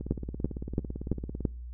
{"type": "two click trains", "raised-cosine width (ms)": 3, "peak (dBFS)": [-23, -13], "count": [26, 5], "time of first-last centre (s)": [[0.01, 1.407], [0.11, 1.452]], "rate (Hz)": [17.9, 2.98], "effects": ["noise-tail reverb RT60 0.4 s tail -26 dB re dry", "added 60 Hz sine -38 dBFS peak until 1.73 s"]}